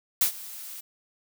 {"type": "noise with ADSR envelope", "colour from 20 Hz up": "blue", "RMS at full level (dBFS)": -20, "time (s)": [0.21, 0.81], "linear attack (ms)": 3, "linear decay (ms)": 100, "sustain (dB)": -20, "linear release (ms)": 9, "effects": []}